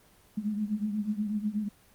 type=tone cluster; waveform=sine; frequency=198.3 / 209.2 / 217.4 Hz; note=G3 / G#3 / A3; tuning=+20 / +13 / -21 cents; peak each=-39 / -30 / -34 dBFS; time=0.37-1.69 s; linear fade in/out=10 ms; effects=pink hiss -60 dBFS RMS until 1.94 s + Opus 24 kbps